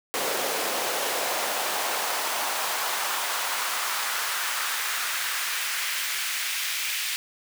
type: noise with high-pass filter sweep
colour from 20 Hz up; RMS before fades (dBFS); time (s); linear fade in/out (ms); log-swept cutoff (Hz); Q
pink; -28; 0.14-7.16; 0; 460 to 2400; 1.4
effects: none